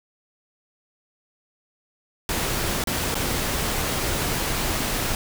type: noise with dropouts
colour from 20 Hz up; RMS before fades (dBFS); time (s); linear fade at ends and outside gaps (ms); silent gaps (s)
pink; -25; 2.29-5.15; 1; 2.839-2.872 / 3.144-3.153
effects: none